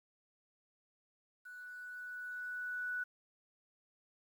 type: tone with level ramp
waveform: sine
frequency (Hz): 1480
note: F#6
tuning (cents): 0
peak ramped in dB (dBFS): -48 to -35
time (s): 1.45-3.04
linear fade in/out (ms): 10
effects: 11-bit